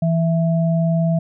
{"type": "tone pair together", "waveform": "sine", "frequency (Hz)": [164.81, 660], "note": ["E3", "E5"], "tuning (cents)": [0, 2], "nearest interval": "2 octaves", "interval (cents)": 2402, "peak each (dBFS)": [-15, -23], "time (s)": [0.02, 1.19], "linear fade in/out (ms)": 5, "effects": []}